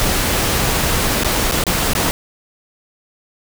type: noise with dropouts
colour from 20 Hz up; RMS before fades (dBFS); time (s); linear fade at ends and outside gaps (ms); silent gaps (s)
pink; -17; 0-2.11; 0; 1.235-1.246 / 1.513-1.521 / 1.638-1.667 / 1.934-1.951
effects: none